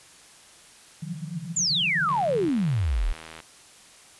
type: band-pass noise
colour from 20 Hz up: white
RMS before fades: -35 dBFS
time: 1.02-2.49 s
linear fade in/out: 5 ms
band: 140 to 180 Hz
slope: 96 dB/octave
type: exponential sweep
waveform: sine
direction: down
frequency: 7440 to 32.19 Hz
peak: -21 dBFS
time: 1.56-3.13 s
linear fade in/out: 10 ms
type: click train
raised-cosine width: 0.3 ms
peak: -24 dBFS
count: 106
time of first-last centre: 2.09-3.402 s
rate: 80 Hz
effects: white hiss -51 dBFS RMS until 4.19 s + resampled to 24000 Hz